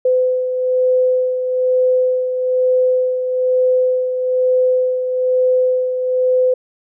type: beating tone pair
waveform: sine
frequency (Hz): 508 / 509.1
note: B4 / C5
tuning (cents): +49 / -47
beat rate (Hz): 1.1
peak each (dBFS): -13 / -22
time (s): 0.05-6.54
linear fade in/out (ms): 5
effects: none